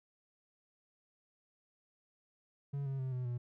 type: tone with pitch steps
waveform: triangle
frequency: 140.6 / 135.58 / 130.73 / 126.06 / 121.55 Hz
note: C#3 / C#3 / C3 / B2 / B2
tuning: +25 / -38 / -1 / +36 / -27 cents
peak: -33 dBFS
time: 2.73-3.38 s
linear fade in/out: 10 ms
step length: 130 ms
effects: none